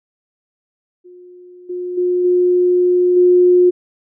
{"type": "tone with level steps", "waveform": "sine", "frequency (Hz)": 358.7, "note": "F4", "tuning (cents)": 46, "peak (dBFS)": [-37, -21, -13, -10, -7], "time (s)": [1.04, 3.71], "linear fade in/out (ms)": 20, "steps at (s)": [1.69, 1.97, 2.24, 3.16], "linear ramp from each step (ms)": 10, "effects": []}